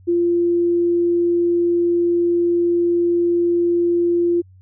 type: tone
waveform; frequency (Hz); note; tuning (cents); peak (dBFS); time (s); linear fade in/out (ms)
sine; 345.6; F4; -18; -14; 0.07-4.42; 20
effects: added 93 Hz sine -44 dBFS peak until 4.61 s